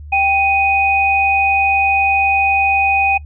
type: tone pair together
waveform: sine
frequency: 786 / 2492 Hz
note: G5 / D#7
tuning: +4 / +2 cents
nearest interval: octave + minor sixth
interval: 1998 cents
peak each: -14 dBFS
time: 0.12-3.18 s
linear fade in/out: 10 ms
effects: noise-tail reverb RT60 0.1 s tail -22 dB re dry + added 74 Hz sine -30 dBFS peak until 3.25 s